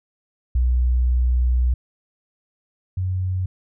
sine tone pair in turn, 61.74 / 92.51 Hz, B1 / F#2, 0 / 0 cents, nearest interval perfect fifth, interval 700 cents, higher second, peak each -15 / -20 dBFS, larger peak first, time 0.55-1.74 / 2.97-3.46 s, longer first, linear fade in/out 5 ms, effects none

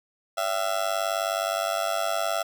30% pulse tone with amplitude modulation, 670 Hz, E5, 28 cents sharp, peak -18 dBFS, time 0.37-2.43 s, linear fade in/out 10 ms, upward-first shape sine, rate 99.3 Hz, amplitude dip 90%, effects none

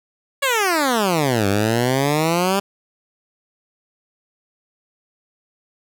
10% pulse exponential two-way sweep, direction down then up, 572 to 97.3 to 201.3 Hz, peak -8 dBFS, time 0.42-2.6 s, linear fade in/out 10 ms, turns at 1.47 s, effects none

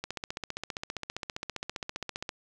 click train, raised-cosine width 0.2 ms, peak -17 dBFS, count 35, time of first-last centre 0.04-2.292 s, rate 15.1 Hz, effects none

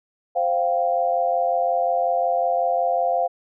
sine chord, C suspended fourth, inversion none, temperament equal, 523.3 / 698.5 / 784 Hz, C5 / F5 / G5, 0 / 0 / 0 cents, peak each -24 / -20 / -26 dBFS, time 0.35-3.28 s, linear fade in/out 20 ms, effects none

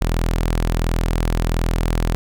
sawtooth tone, 41.42 Hz, E1, 9 cents sharp, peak -13 dBFS, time 0.01-2.15 s, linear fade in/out 0 ms, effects none

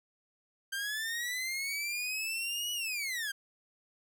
sawtooth linear two-way sweep, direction up then down, 1568 to 2942 to 1568 Hz, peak -30 dBFS, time 0.72-3.32 s, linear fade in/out 10 ms, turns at 2.73 s, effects none

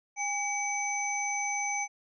sine tone cluster, 817 / 2283 / 6110 Hz, G#5 / D7 / G8, -29 / -50 / -45 cents, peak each -33 / -33 / -34 dBFS, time 0.16-1.88 s, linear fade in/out 50 ms, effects none

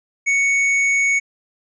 sine tone with hard clipping, 2223 Hz, C#7, 4 cents sharp, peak -16 dBFS, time 0.26-1.2 s, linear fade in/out 20 ms, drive 9 dB, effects resampled to 16000 Hz

